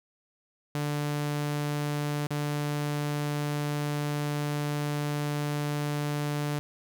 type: tone with dropouts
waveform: sawtooth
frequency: 147 Hz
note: D3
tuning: 2 cents sharp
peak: -24 dBFS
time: 0.75-6.59 s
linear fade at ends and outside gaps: 0 ms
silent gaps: 2.269-2.306 s
effects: none